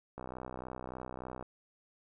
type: click train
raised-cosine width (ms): 1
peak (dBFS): -28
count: 80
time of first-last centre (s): 0.18-1.426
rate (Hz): 63.4
effects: none